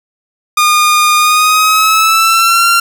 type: tone with pitch glide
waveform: sawtooth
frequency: 1218 to 1375.1 Hz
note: D#6 to F6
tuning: -37 to -27 cents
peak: -3 dBFS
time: 0.57-2.8 s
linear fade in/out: 5 ms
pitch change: +210 cents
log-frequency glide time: 1.17-2.68 s
effects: none